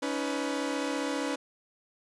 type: tone cluster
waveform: sawtooth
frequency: 281.8 / 316.8 / 497.3 Hz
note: C#4 / D#4 / B4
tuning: +29 / +31 / +12 cents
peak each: -28 / -32 / -31 dBFS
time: 0.02-1.36 s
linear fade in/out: 10 ms
effects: resampled to 22050 Hz